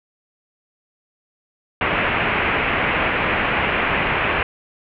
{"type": "low-pass noise", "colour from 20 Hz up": "white", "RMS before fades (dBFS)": -20, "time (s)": [1.81, 4.43], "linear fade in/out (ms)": 2, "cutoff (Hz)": 2700, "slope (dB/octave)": 48, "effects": []}